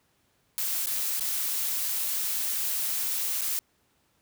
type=noise with dropouts; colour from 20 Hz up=blue; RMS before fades=-29 dBFS; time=0.58-3.59 s; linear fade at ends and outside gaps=0 ms; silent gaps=0.859-0.869 / 1.196-1.208 / 3.41-3.416 s; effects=pink hiss -69 dBFS RMS until 4.21 s + high-pass 60 Hz 12 dB/octave